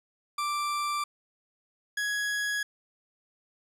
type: tone pair in turn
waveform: 40% pulse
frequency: 1174.7 / 1669.5 Hz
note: D6 / G#6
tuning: 0 / +9 cents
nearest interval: tritone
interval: 609 cents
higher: second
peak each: -27 dBFS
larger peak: neither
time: 0.38-1.04 / 1.97-2.63 s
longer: neither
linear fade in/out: 5 ms
effects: low-pass 12000 Hz 12 dB/octave + 10-bit